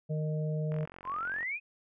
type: harmonic tone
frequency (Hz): 154.2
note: D#3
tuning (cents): -15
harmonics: 1 / 3 / 4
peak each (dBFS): -30 / -40 / -41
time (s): 0.09-0.86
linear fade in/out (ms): 20
type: click train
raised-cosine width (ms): 0.5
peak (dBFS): -31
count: 33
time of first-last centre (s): 0.72-1.43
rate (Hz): 45.1
type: exponential sweep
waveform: sine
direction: up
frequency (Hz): 987.8 to 2558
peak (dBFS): -32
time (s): 1.04-1.6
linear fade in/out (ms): 50
effects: none